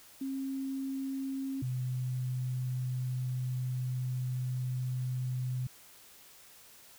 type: tone pair in turn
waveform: sine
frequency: 269.1 / 127 Hz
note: C4 / B2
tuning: +49 / +49 cents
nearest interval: octave + minor second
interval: 1300 cents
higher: first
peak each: -33 / -31 dBFS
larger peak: second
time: 0.21-1.62 / 1.62-5.67 s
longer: second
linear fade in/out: 5 ms
effects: white hiss -56 dBFS RMS until 6.98 s